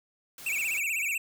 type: noise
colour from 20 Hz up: white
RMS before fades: -45 dBFS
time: 0.38-0.79 s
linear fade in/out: 2 ms
type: tone with vibrato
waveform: square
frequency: 2471 Hz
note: D#7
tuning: 13 cents flat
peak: -28 dBFS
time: 0.46-1.18 s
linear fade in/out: 5 ms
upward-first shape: sine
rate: 16 Hz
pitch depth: 180 cents each way
effects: none